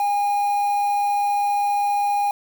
triangle tone with quantisation, 815 Hz, G#5, 33 cents flat, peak -16 dBFS, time 0-2.31 s, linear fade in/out 2 ms, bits 6, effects none

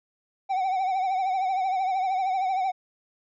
triangle tone with vibrato, 757 Hz, F#5, 39 cents sharp, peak -21 dBFS, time 0.49-2.72 s, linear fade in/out 20 ms, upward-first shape triangle, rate 13 Hz, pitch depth 77 cents each way, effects resampled to 16000 Hz

